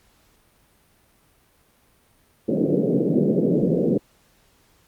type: band-pass noise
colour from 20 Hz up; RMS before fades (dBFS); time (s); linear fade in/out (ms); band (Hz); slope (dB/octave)
pink; -20; 2.48-3.98; 10; 150 to 520; 48
effects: pink hiss -60 dBFS RMS until 4.87 s + Opus 48 kbps